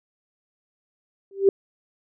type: tone with exponential growth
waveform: sine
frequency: 392 Hz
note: G4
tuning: in tune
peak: -8 dBFS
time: 1.31-1.49 s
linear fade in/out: 2 ms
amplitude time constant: 38 ms
effects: none